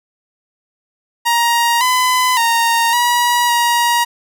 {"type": "tone with pitch steps", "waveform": "sawtooth", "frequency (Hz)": [940, 1009, 927, 964, 950], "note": ["A#5", "B5", "A#5", "B5", "A#5"], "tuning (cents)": [14, 37, -10, -42, 33], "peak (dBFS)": -8, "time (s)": [1.25, 4.05], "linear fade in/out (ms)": 20, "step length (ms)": 560, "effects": []}